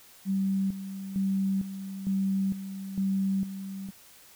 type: tone with tremolo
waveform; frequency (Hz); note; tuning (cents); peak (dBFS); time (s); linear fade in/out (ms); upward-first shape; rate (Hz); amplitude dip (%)
sine; 193.6; G3; -21; -24; 0.25-3.91; 50; square; 1.1; 70
effects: white hiss -54 dBFS RMS until 4.35 s